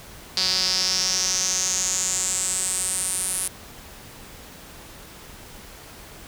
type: tone with band-pass filter sweep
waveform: sawtooth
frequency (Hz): 186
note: F#3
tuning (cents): +9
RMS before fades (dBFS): -24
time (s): 0.37-3.48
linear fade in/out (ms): 2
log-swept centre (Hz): 4700 to 10000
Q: 6.4
effects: pink hiss -43 dBFS RMS until 6.27 s